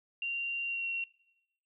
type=tone with pitch glide; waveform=sine; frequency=2768 to 2738 Hz; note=F7 to F7; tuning=-16 to -35 cents; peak=-32 dBFS; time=0.22-1.04 s; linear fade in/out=2 ms; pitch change=-19 cents; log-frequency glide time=0.65-0.86 s; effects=noise-tail reverb RT60 0.9 s tail -22 dB re dry